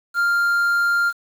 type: tone with quantisation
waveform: triangle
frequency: 1396.9 Hz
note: F6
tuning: in tune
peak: -14 dBFS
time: 0.14-1.13 s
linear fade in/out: 50 ms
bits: 7
effects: none